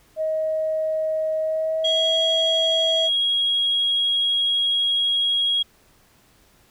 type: tone with pitch glide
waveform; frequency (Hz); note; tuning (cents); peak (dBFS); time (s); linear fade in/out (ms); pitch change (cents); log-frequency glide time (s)
sine; 630 to 649.2; D#5 to E5; +21 to -27; -20; 0.16-3.1; 50; +52; 1.4-2.19
type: tone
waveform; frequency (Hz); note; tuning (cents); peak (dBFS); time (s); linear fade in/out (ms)
sine; 3296; G#7; -14; -17; 1.84-5.63; 10
effects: tanh soft clip ceiling -13 dBFS + pink hiss -57 dBFS RMS until 6.7 s